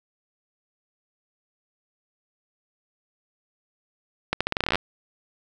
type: accelerating click train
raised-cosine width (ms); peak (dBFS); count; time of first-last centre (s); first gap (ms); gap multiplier
0.3; -6; 14; 4.33-4.756; 76; 0.84
effects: none